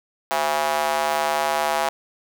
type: tone with high-pass filter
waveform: square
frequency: 74.9 Hz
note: D2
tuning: 35 cents sharp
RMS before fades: -22 dBFS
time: 0.31-1.89 s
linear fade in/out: 0 ms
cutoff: 760 Hz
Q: 2.8
effects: none